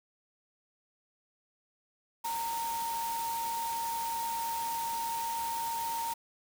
sine tone in noise, 922 Hz, A#5, 19 cents flat, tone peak -32 dBFS, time 2.24-6.14 s, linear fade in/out 10 ms, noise white, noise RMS -41 dBFS, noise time 2.24-6.14 s, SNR +6 dB, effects none

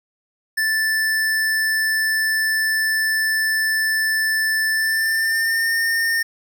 square tone with pitch glide, 1760 to 1821 Hz, A6 to A#6, 0 to -41 cents, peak -18 dBFS, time 0.57-6.23 s, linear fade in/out 10 ms, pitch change +59 cents, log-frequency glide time 4.71-5.73 s, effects 9-bit

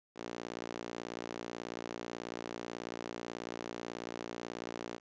sawtooth tone with high-pass filter, 58.27 Hz, A#1, in tune, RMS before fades -43 dBFS, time 0.15-5 s, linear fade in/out 50 ms, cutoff 330 Hz, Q 1.3, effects resampled to 16000 Hz + 10-bit

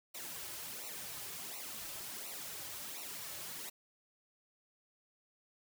white noise with flanger, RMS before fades -45 dBFS, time 0.14-3.7 s, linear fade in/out 10 ms, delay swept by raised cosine 0.6 to 4.4 ms, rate 1.4 Hz, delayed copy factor -0.75, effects none

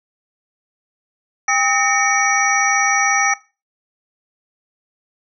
sine tone cluster, 798 / 1275 / 1832 / 2254 / 5820 Hz, G5 / D#6 / A#6 / C#7 / F#8, +31 / +42 / -31 / +28 / -29 cents, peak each -20 dBFS, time 1.48-3.34 s, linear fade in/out 5 ms, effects noise-tail reverb RT60 0.3 s tail -19 dB re dry

